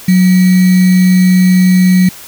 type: tone with sample-and-hold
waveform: sine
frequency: 183.6 Hz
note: F#3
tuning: 13 cents flat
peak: -4 dBFS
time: 0.08-2.09 s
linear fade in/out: 5 ms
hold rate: 2100 Hz
effects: white hiss -32 dBFS RMS until 2.27 s